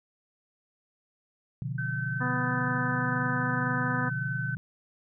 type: chord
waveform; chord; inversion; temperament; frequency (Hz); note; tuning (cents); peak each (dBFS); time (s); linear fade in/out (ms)
sine; B diminished; none; equal with one note detuned; 123.47 / 145.4 / 174.61; B2 / D3 / F3; 0 / -17 / 0; -33 / -34 / -39; 1.62-4.57; 0
type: tone with pitch glide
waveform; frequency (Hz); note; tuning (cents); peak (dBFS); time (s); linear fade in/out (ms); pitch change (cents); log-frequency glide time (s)
sine; 1534 to 1522.5; G6 to F#6; -38 to +49; -32; 1.78-4.55; 5; -13; 2.53-3.11
type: harmonic tone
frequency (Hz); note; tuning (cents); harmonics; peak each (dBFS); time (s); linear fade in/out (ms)
249.7; B3; +19; 1 / 2 / 3 / 4 / 5 / 6 / 7; -32 / -39 / -40 / -35 / -35 / -41 / -36; 2.2-4.1; 20
effects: none